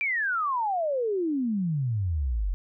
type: exponential sweep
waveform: sine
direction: down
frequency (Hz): 2394 to 42.91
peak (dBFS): -24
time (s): 0.01-2.54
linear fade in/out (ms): 0
effects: none